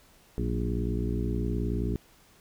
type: harmonic tone with a mistuned harmonic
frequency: 59 Hz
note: A#1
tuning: 22 cents sharp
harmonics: 1 / 2 / 3 / 4 / 5 / 6 / 7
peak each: -30 / -33 / -35 / -36 / -37 / -38 / -38 dBFS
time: 0.38-1.96 s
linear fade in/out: 0 ms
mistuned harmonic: 3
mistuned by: +79 cents
effects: pink hiss -59 dBFS RMS until 2.4 s